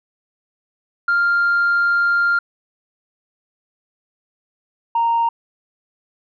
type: tone pair in turn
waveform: sine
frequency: 1396.9 / 927.8 Hz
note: F6 / A#5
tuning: 0 / -8 cents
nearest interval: perfect fifth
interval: 708 cents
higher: first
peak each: -12 / -13 dBFS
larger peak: first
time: 1.08-2.39 / 4.95-5.29 s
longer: first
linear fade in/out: 5 ms
effects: tanh soft clip ceiling -11 dBFS